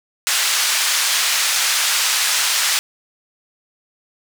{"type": "band-pass noise", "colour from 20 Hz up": "white", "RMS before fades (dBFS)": -18, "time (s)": [0.27, 2.79], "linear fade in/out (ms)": 0, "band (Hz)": [1200, 7300], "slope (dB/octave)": 12, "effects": []}